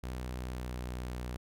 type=tone with pitch glide; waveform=sawtooth; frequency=62.6 to 61.63 Hz; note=B1 to B1; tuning=+24 to -3 cents; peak=-33 dBFS; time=0.03-1.37 s; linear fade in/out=10 ms; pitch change=-27 cents; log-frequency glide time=0.27-0.95 s; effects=none